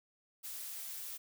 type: noise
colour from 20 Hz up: blue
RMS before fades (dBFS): -44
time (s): 0.43-1.18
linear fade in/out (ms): 20
effects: none